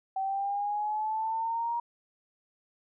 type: linear sweep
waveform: sine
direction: up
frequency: 765 to 947 Hz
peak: -28 dBFS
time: 0.16-1.8 s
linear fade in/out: 5 ms
effects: none